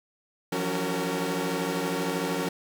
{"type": "tone cluster", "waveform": "sawtooth", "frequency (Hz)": [168.9, 181.7, 280, 376.4, 459.6], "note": ["E3", "F#3", "C#4", "F#4", "A#4"], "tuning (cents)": [42, -31, 18, 30, -25], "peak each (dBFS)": [-31, -30, -28, -31, -28], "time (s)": [0.52, 2.49], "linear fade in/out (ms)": 5, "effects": []}